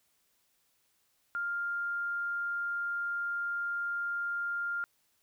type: tone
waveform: sine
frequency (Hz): 1400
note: F6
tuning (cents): +4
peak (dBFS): -31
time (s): 1.35-4.84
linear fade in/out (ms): 0
effects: white hiss -73 dBFS RMS until 5.22 s